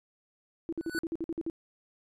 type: tone bursts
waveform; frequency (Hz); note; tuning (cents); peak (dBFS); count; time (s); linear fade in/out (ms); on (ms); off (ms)
sine; 329.6; E4; 0; -30; 10; 0.69-1.499; 0; 35; 51
type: tone with exponential growth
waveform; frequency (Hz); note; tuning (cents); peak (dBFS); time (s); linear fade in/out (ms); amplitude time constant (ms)
square; 1487; F#6; +8; -29; 0.78-0.99; 1; 45
effects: resampled to 32000 Hz

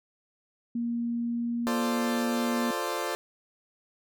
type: tone with pitch glide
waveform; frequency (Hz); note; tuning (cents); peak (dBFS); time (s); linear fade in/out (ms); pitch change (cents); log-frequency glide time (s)
sine; 235.6 to 237.8; A#3 to A#3; +19 to +35; -27; 0.75-2.71; 5; +16; 1.18-2.32
type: chord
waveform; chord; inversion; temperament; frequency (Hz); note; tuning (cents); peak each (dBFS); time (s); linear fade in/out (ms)
20% pulse; D minor seventh; first; equal; 349.2 / 440 / 523.3 / 587.3; F4 / A4 / C5 / D5; 0 / 0 / 0 / 0; -30; 1.67-3.15; 0
effects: none

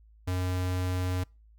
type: tone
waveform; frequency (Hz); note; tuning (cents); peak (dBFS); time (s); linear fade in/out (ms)
square; 91.3; F#2; -23; -28; 0.27-1.24; 10
effects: noise-tail reverb RT60 0.3 s tail -26 dB re dry + added 54 Hz sine -54 dBFS peak until 1.58 s

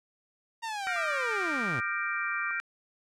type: linear sweep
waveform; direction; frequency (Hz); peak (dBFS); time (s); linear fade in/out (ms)
sawtooth; down; 932.3 to 97.4; -29; 0.62-1.81; 20
type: chord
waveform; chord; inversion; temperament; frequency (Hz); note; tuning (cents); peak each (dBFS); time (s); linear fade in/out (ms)
sine; G minor seventh; third; equal; 1396.9 / 1568 / 1864.7 / 2349; F6 / G6 / Bb6 / D7; 0 / 0 / 0 / 0; -34 / -35 / -37 / -35; 0.87-2.6; 0
type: tone with pitch glide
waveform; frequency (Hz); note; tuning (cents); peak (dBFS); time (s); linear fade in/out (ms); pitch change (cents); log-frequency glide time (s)
sine; 1199 to 1185.2; D6 to D6; +36 to +15; -36; 0.96-2.51; 0; -21; 2.08-2.3
effects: low-pass 8000 Hz 12 dB/octave

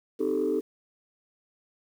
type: chord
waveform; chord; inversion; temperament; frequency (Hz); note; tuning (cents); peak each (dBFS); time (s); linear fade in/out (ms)
sine; A half-diminished seventh; first; equal; 261.6 / 311.1 / 392 / 440; C4 / Eb4 / G4 / A4; 0 / 0 / 0 / 0; -32 / -29 / -28 / -27; 0.19-0.61; 20
effects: tanh soft clip ceiling -18 dBFS + 9-bit

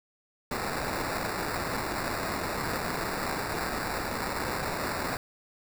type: noise with sample-and-hold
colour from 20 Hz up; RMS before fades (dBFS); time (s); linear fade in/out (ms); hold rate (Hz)
white; -32; 0.51-5.17; 2; 3150
effects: none

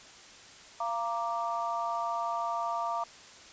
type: chord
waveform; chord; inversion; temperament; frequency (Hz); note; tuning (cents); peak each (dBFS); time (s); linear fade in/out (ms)
sine; Bb major; second; equal with one note detuned; 687.3 / 932.3 / 1174.7; F5 / Bb5 / D6; -28 / 0 / 0; -34; 0.8-3.04; 5
effects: white hiss -51 dBFS RMS until 3.52 s + resampled to 16000 Hz

